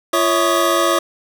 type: tone cluster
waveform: square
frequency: 343.6 / 557 / 652 / 1126 / 1235 Hz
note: F4 / C#5 / E5 / C#6 / D#6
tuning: -28 / +8 / -19 / +27 / -13 cents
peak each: -21 dBFS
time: 0.13-0.99 s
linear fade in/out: 5 ms
effects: none